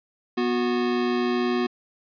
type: tone pair together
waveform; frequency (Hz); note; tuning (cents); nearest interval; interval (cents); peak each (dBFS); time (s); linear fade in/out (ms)
square; 244.8 / 364.1; B3 / F#4; -15 / -28; perfect fifth; 687; -25; 0.37-1.67; 10
effects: resampled to 11025 Hz + 10-bit